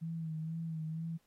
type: tone with vibrato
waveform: sine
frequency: 161.2 Hz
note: E3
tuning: 38 cents flat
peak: -36 dBFS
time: 0.01-1.18 s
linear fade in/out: 20 ms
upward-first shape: sine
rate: 2.1 Hz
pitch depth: 43 cents each way
effects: pink hiss -75 dBFS RMS until 1.26 s + AAC 48 kbps